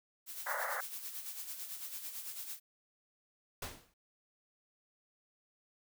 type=noise with tremolo; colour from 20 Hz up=blue; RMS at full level=-42 dBFS; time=0.26-2.6 s; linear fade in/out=50 ms; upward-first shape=sine; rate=9 Hz; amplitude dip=55%
type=band-pass noise; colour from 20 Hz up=white; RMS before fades=-38 dBFS; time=0.46-0.81 s; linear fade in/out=10 ms; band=510 to 2000 Hz; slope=96 dB/octave
type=noise with exponential decay; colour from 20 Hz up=pink; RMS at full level=-38 dBFS; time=3.62-3.94 s; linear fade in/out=5 ms; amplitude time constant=69 ms
effects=none